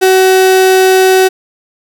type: tone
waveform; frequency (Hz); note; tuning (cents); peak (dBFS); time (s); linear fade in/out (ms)
35% pulse; 376.5; F#4; +30; -3; 0.01-1.29; 20
effects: none